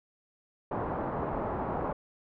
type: low-pass noise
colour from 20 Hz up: white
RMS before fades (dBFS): -33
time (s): 0.71-1.93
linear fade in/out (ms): 5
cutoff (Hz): 1000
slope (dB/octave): 24
effects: none